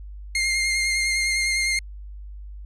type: tone with vibrato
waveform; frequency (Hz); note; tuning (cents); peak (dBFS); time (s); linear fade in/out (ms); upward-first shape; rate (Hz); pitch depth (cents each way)
sawtooth; 2118; C7; +21; -17; 0.35-1.79; 2; sine; 9.9; 20
effects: added 50 Hz sine -35 dBFS peak until 2.65 s + resampled to 24000 Hz